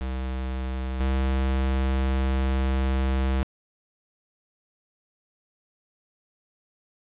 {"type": "tone pair in turn", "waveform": "square", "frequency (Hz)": [64.7, 65.91], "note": ["C2", "C2"], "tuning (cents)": [-19, 13], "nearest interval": "unison", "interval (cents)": 32, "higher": "second", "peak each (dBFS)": [-28, -22], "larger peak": "second", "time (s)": [[0.01, 1], [1, 3.43]], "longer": "second", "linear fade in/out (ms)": 0, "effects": ["resampled to 8000 Hz", "9-bit"]}